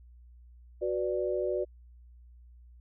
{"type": "chord", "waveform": "sine", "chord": "B minor", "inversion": "second", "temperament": "equal", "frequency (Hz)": [370, 493.9, 587.3], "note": ["F#4", "B4", "D5"], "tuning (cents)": [0, 0, 0], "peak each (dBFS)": [-31, -34, -32], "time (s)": [0.81, 1.65], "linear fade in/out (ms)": 20, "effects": ["added 60 Hz sine -51 dBFS peak until 2.8 s"]}